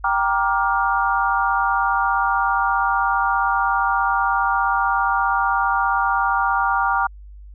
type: chord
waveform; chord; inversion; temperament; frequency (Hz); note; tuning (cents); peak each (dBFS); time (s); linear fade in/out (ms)
sine; G minor seventh; none; just; 784 / 940.8 / 1176 / 1411.2; G5 / Bb5 / D6 / F6; 0 / +16 / +2 / +18; -22; 0.04-7.07; 5
effects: added 50 Hz sine -37 dBFS peak until 7.54 s